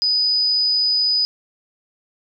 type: tone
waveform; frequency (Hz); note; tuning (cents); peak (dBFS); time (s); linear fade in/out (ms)
sine; 4978; D#8; 0; -15; 0.02-1.25; 0
effects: none